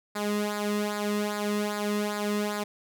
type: tone with flanger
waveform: sawtooth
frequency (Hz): 207.7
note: G#3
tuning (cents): 0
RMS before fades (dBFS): -29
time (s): 0.15-2.64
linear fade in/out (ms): 10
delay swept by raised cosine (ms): 0.33 to 1.33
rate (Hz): 2.5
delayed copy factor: -0.7
effects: none